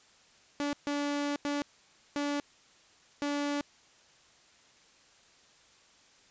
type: tone bursts at uneven times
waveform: sawtooth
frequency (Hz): 288.3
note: D4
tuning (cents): -32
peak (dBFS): -26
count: 5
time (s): 0.6-0.73 / 0.87-1.36 / 1.45-1.62 / 2.16-2.4 / 3.22-3.61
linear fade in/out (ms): 0
effects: white hiss -61 dBFS RMS until 6.3 s + resampled to 16000 Hz